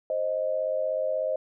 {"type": "tone pair together", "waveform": "sine", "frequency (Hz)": [525.8, 622.3], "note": ["C5", "D#5"], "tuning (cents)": [8, 0], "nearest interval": "minor third", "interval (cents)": 292, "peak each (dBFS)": [-28, -27], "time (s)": [0.1, 1.36], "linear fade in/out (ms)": 2, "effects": []}